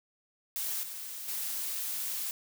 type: noise with level steps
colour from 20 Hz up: blue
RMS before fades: -34 / -41 / -35 dBFS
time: 0.56-2.31 s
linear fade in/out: 0 ms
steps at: 0.83 / 1.28 s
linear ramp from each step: 2 ms
effects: none